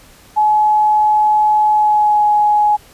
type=tone with pitch glide; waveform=sine; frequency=850 to 838.3 Hz; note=G#5 to G#5; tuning=+40 to +16 cents; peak=-9 dBFS; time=0.36-2.77 s; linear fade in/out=20 ms; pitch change=-24 cents; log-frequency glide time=1.72-2.24 s; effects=pink hiss -44 dBFS RMS until 2.93 s + resampled to 32000 Hz